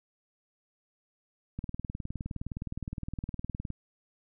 click train, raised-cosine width 5 ms, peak -23 dBFS, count 42, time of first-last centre 1.59-3.703 s, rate 19.4 Hz, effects none

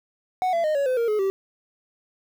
triangle tone with pitch steps, 740 / 674.7 / 615.1 / 560.8 / 511.3 / 466.2 / 425 / 387.5 Hz, F#5 / E5 / D#5 / C#5 / C5 / A#4 / G#4 / G4, 0 / +40 / -20 / +20 / -40 / 0 / +40 / -20 cents, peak -18 dBFS, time 0.42-1.3 s, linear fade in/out 0 ms, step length 110 ms, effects 8-bit

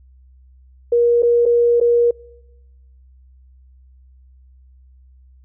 sine tone with dropouts, 474.9 Hz, A#4, 32 cents sharp, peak -11 dBFS, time 0.92-2.11 s, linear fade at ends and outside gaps 5 ms, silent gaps 1.223-1.23 / 1.455-1.46 / 1.801-1.811 s, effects noise-tail reverb RT60 1.0 s tail -25 dB re dry + added 64 Hz sine -45 dBFS peak until 5.44 s

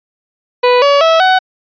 30% pulse tone with pitch steps, 493.9 / 567.3 / 651.7 / 748.6 Hz, B4 / C#5 / E5 / F#5, 0 / +40 / -20 / +20 cents, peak -4 dBFS, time 0.63-1.39 s, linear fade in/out 10 ms, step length 190 ms, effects resampled to 11025 Hz

